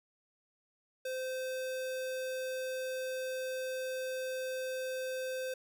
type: tone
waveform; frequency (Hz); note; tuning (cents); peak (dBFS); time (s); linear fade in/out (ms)
square; 517; C5; -21; -36; 1.05-5.54; 5
effects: none